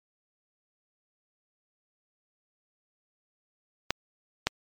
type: clicks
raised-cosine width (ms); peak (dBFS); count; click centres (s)
0.2; -6; 2; 3.906 / 4.47
effects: MP3 96 kbps